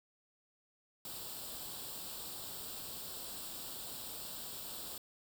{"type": "noise with comb filter", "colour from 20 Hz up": "white", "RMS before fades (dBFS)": -45, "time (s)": [1.05, 4.98], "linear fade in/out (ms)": 2, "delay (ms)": 0.24, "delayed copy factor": 0.7, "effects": []}